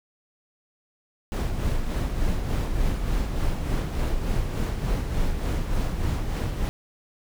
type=noise with tremolo; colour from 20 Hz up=brown; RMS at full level=-23 dBFS; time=1.32-6.69 s; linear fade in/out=0 ms; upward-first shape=sine; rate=3.4 Hz; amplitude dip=45%; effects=none